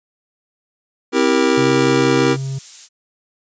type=chord; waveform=square; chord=C dominant seventh; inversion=none; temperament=just; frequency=261.6 / 327 / 392.4 / 470.9 Hz; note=C4 / E4 / G4 / Bb4; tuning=0 / -14 / +2 / +18 cents; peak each=-19 dBFS; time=1.12-2.37 s; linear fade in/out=50 ms
type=tone with pitch glide; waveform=triangle; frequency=134 to 134.78 Hz; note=C3 to C#3; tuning=+42 to -48 cents; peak=-19 dBFS; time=1.57-2.59 s; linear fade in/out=10 ms; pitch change=+10 cents; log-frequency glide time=2.2-2.28 s
type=noise; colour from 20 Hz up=violet; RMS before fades=-28 dBFS; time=1.71-2.89 s; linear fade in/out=50 ms
effects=resampled to 16000 Hz